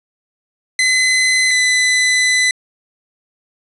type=tone pair in turn; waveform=sawtooth; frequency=2032 / 2006 Hz; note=B6 / B6; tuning=+49 / +26 cents; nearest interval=unison; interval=23 cents; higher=first; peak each=-8 dBFS; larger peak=neither; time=0.79-1.51 / 1.51-2.51 s; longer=second; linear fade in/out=2 ms; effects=resampled to 24000 Hz + 7-bit